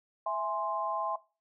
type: chord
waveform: sine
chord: E augmented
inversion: none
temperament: equal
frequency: 659.3 / 830.6 / 1046.5 Hz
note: E5 / G#5 / B#5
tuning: 0 / 0 / 0 cents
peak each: -34 / -35 / -33 dBFS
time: 0.26-1.16 s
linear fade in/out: 5 ms
effects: noise-tail reverb RT60 0.3 s tail -18 dB re dry